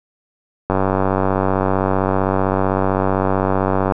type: click train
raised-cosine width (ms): 1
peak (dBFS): -3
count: 309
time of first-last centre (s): 0.7-3.922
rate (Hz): 95.6
effects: none